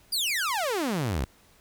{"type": "exponential sweep", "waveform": "sawtooth", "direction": "down", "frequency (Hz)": [4979, 57.2], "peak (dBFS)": -22, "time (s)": [0.12, 1.25], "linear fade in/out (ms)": 10, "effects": ["pink hiss -59 dBFS RMS until 1.6 s"]}